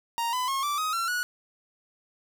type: tone with pitch steps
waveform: 45% pulse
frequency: 932.3 / 1005 / 1083.4 / 1167.9 / 1258.9 / 1357.1 / 1462.9 Hz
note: A#5 / B5 / C#6 / D6 / D#6 / E6 / F#6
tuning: 0 / +30 / -40 / -10 / +20 / +50 / -20 cents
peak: -26 dBFS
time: 0.18-1.23 s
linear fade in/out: 0 ms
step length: 150 ms
effects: none